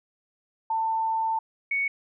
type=tone pair in turn; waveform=sine; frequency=893 / 2224 Hz; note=A5 / C#7; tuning=+25 / +5 cents; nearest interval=octave + major third; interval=1580 cents; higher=second; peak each=-23 dBFS; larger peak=neither; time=0.7-1.39 / 1.71-1.88 s; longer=first; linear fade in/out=5 ms; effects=none